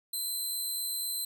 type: tone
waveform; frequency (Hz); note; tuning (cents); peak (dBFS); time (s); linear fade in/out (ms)
10% pulse; 4072; C8; -48; -25; 0.13-1.25; 5
effects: none